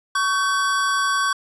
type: tone pair together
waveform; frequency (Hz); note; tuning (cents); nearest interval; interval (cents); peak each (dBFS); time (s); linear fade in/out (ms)
square; 1122.3 / 1540; C#6 / G6; +21 / -31; perfect fourth; 548; -21 / -23; 0.15-1.33; 5
effects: resampled to 24000 Hz + 9-bit